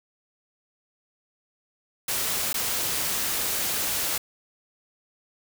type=noise with dropouts; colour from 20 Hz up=white; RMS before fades=-27 dBFS; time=2.08-4.18 s; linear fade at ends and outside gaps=5 ms; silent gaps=2.53-2.542 s; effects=none